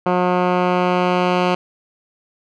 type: tone with low-pass filter sweep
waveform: 10% pulse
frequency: 180 Hz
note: F#3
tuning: 47 cents flat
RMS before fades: -17 dBFS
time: 0.06-1.55 s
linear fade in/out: 5 ms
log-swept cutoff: 1500 to 3100 Hz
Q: 1
effects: none